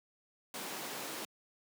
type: high-pass noise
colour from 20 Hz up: pink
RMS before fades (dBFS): -42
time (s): 0.54-1.25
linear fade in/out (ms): 2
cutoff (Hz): 240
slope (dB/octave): 12
effects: high-pass 150 Hz 12 dB/octave